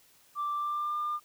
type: tone with pitch glide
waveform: sine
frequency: 1174.7 to 1201.5 Hz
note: D6 to D6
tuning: 0 to +39 cents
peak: -28 dBFS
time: 0.35-1.2 s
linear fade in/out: 50 ms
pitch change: +39 cents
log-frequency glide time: 0.55-0.98 s
effects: tanh soft clip ceiling -26 dBFS + white hiss -62 dBFS RMS until 1.24 s